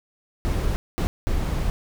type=noise bursts at uneven times; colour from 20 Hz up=brown; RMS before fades=-23 dBFS; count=3; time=0.45-0.76 / 0.98-1.07 / 1.27-1.7 s; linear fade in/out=0 ms; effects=none